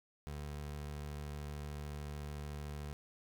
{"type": "tone", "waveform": "25% pulse", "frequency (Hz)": 73.42, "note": "D2", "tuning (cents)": 0, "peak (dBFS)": -38, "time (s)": [0.27, 2.93], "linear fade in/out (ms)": 0, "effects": []}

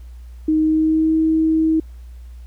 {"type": "tone with pitch glide", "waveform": "sine", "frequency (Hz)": [312, 318.7], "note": ["D#4", "D#4"], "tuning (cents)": [5, 42], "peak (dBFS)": -13, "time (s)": [0.48, 1.8], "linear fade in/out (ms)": 5, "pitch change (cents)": 37, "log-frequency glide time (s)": [0.59, 1.15], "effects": ["added 60 Hz sine -34 dBFS peak until 2.46 s", "pink hiss -58 dBFS RMS until 2.46 s"]}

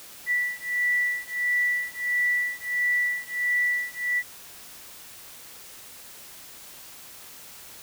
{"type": "beating tone pair", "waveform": "sine", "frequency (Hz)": [1962, 1963.5], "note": ["B6", "B6"], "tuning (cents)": [-12, -11], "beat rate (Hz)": 1.5, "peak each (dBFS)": -26, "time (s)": [0.26, 4.23], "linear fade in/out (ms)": 50, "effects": ["white hiss -45 dBFS RMS until 7.82 s"]}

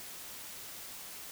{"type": "silence", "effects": ["white hiss -46 dBFS RMS until 1.31 s"]}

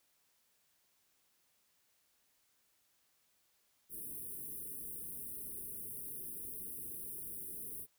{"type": "band-stop noise", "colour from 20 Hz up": "white", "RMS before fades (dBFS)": -45, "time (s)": [3.89, 7.87], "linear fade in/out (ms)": 50, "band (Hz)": [460, 9100], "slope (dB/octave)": 96, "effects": ["white hiss -75 dBFS RMS until 7.98 s"]}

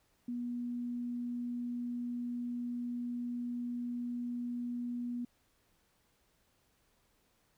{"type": "tone", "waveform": "sine", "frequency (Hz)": 242, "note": "B3", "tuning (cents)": -35, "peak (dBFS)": -35, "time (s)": [0.28, 5.25], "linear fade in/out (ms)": 5, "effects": ["pink hiss -73 dBFS RMS until 7.57 s"]}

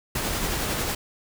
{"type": "noise with tremolo", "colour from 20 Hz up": "pink", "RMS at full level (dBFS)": -26, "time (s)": [0.15, 0.95], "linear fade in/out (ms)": 5, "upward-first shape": "sine", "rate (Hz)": 11, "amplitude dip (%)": 25, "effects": []}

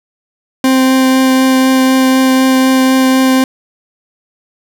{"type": "tone with vibrato", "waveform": "40% pulse", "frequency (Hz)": 261.6, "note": "C4", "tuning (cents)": 0, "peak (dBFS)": -6, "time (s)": [0.64, 3.44], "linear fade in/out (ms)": 2, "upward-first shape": "triangle", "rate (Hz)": 4, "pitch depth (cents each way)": 9, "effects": []}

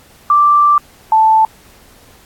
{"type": "tone pair in turn", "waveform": "sine", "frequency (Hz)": [1174, 879.5], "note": ["D6", "A5"], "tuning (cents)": [-1, -1], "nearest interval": "perfect fourth", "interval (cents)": 500, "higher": "first", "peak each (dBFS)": -6, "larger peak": "neither", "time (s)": [[0.3, 0.78], [1.12, 1.45]], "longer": "first", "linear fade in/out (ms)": 2, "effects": ["pink hiss -45 dBFS RMS until 2.25 s", "AAC 64 kbps"]}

